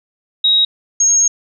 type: tone pair in turn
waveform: sine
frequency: 3802 / 6527 Hz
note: A#7 / G#8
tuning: +33 / -31 cents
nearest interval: major sixth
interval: 936 cents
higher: second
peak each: -9 dBFS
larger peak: neither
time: 0.44-0.65 / 1-1.28 s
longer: second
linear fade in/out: 5 ms
effects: none